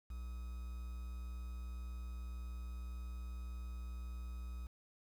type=tone with quantisation; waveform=triangle; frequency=60.9 Hz; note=B1; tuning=24 cents flat; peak=-40 dBFS; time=0.1-4.67 s; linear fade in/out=5 ms; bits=10; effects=none